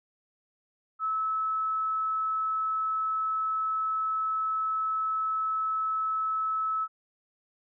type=tone; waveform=sine; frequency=1300 Hz; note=E6; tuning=24 cents flat; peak=-26 dBFS; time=0.99-6.88 s; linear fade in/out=50 ms; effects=none